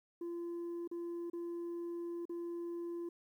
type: tone with dropouts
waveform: sine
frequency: 342.7 Hz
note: F4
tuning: 33 cents flat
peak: -36 dBFS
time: 0.21-3.09 s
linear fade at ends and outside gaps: 5 ms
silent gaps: 0.876-0.913 / 1.3-1.332 / 2.254-2.294 s
effects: tanh soft clip ceiling -38 dBFS + 12-bit